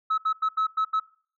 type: tone bursts at uneven times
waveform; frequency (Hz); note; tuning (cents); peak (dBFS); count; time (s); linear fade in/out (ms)
sine; 1293; E6; -34; -19; 6; 0.1-0.18 / 0.25-0.33 / 0.42-0.49 / 0.57-0.67 / 0.77-0.85 / 0.93-1; 10
effects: noise-tail reverb RT60 0.5 s tail -21 dB re dry + tanh soft clip ceiling -19 dBFS